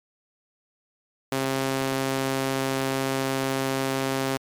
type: tone with high-pass filter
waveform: sawtooth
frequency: 134 Hz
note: C3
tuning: 42 cents sharp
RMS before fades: -26 dBFS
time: 1.32-4.37 s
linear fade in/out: 2 ms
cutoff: 270 Hz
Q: 0.81
effects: MP3 96 kbps